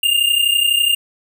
square tone pair together, 2794 / 2826 Hz, F7 / F7, 0 / +20 cents, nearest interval unison, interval 20 cents, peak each -17 / -16 dBFS, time 0.03-0.95 s, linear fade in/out 5 ms, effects none

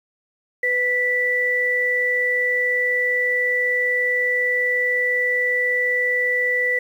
sine tone pair together, 498.6 / 1968 Hz, B4 / B6, +16 / -7 cents, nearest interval 2 octaves, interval 2377 cents, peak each -25 / -18 dBFS, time 0.63-6.79 s, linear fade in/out 5 ms, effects 8-bit

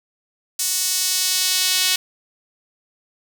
sawtooth tone with high-pass filter sweep, 370 Hz, F#4, in tune, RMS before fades -20 dBFS, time 0.59-1.96 s, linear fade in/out 5 ms, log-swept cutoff 6600 to 3400 Hz, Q 1.2, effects none

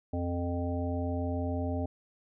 harmonic tone with a mistuned harmonic, 87.31 Hz, F2, in tune, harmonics 1 / 3 / 5 / 7 / 9, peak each -32 / -34 / -41 / -38 / -42 dBFS, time 0.13-1.86 s, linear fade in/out 5 ms, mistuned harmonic 9, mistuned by -17 cents, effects none

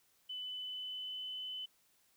sine tone with pitch glide, 3002 to 3021 Hz, F#7 to F#7, +24 to +35 cents, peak -40 dBFS, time 0.29-1.66 s, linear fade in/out 10 ms, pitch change +11 cents, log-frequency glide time 0.4-1.24 s, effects white hiss -72 dBFS RMS until 2.16 s

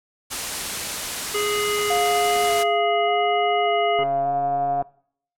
white noise, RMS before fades -27 dBFS, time 0.3-2.64 s, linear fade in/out 20 ms
harmonic tone, 415.3 Hz, G#4, in tune, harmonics 1 / 3 / 5 / 7, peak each -23 / -28 / -30 / -31 dBFS, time 1.34-4.04 s, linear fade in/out 10 ms
sine tone with vibrato, 698.5 Hz, F5, in tune, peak -20 dBFS, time 1.9-4.82 s, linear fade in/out 5 ms, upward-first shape square, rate 0.85 Hz, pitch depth 20 cents each way
click train, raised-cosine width 1 ms, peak -20 dBFS, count 117, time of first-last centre 3.99-4.825 s, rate 139 Hz
effects noise-tail reverb RT60 0.6 s tail -21 dB re dry + low-pass 11000 Hz 12 dB/octave

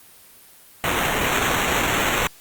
violet noise with sample-and-hold, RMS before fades -21 dBFS, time 0.84-2.27 s, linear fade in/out 0 ms, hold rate 4900 Hz, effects white hiss -48 dBFS RMS until 2.4 s + Opus 32 kbps

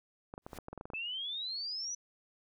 clicks, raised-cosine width 1 ms, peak -29 dBFS, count 12, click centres 0.339 / 0.379 / 0.465 / 0.532 / 0.587 / 0.684 / 0.73 / 0.777 / 0.811 / 0.855 / 0.902 / 0.935 s
pink noise with exponential growth, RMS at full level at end -47 dBFS, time 0.42-0.58 s, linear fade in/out 2 ms, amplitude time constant 34 ms
sine exponential sweep, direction up, 2582 to 6000 Hz, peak -36 dBFS, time 0.94-1.95 s, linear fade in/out 5 ms
effects none

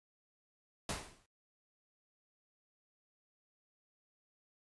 pink noise with exponential decay, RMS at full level -35 dBFS, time 0.89-1.26 s, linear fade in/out 2 ms, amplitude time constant 79 ms, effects noise-tail reverb RT60 0.1 s tail -18 dB re dry + resampled to 24000 Hz

